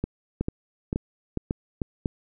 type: two click trains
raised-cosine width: 3 ms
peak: -12 / -13 dBFS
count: 4 / 5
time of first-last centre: 0.41-2.058 / 0.04-1.818 s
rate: 1.82 / 2.25 Hz
effects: none